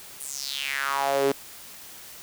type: tone with high-pass filter sweep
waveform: sawtooth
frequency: 138.59 Hz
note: C#3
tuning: in tune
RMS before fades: -27 dBFS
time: 0.2-1.32 s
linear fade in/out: 5 ms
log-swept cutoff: 10000 to 340 Hz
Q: 4.4
effects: white hiss -44 dBFS RMS until 2.22 s